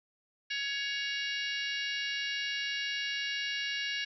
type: harmonic tone with a mistuned harmonic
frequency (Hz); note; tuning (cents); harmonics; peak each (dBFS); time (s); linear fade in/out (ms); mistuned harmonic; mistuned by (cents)
558; C#5; +11; 3 / 4 / 5 / 6 / 7 / 8 / 9 / 10; -37 / -39 / -37 / -48 / -41 / -45 / -49 / -45; 0.5-4.05; 10; 5; +21
effects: none